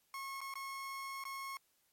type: tone with dropouts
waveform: 30% pulse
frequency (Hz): 1089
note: C#6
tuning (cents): -31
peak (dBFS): -39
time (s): 0.14-1.57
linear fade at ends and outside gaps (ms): 1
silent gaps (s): 0.406-0.414 / 0.539-0.555 / 1.239-1.252
effects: white hiss -75 dBFS RMS until 1.92 s + MP3 64 kbps

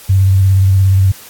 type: tone with vibrato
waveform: sine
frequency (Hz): 95.8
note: G2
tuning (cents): -39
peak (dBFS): -6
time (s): 0.09-1.12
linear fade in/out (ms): 10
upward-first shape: sine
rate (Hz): 17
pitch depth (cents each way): 34
effects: white hiss -36 dBFS RMS until 1.29 s + AAC 64 kbps

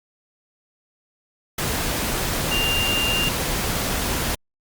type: tone in noise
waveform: sine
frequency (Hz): 2794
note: F7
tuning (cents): 0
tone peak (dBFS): -21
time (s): 2.51-3.29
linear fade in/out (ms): 5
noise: pink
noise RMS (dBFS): -24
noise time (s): 1.58-4.35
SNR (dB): 0
effects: Opus 48 kbps

